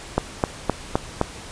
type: click train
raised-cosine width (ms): 1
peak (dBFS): -3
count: 5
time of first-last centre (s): 0.18-1.214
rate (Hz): 3.87
effects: pink hiss -38 dBFS RMS until 1.51 s + resampled to 22050 Hz